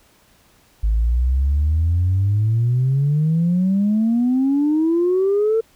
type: exponential sweep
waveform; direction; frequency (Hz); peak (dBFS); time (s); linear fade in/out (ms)
sine; up; 51.91 to 455.3; -13; 0.83-5.61; 10
effects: tanh soft clip ceiling -11 dBFS + pink hiss -55 dBFS RMS until 5.75 s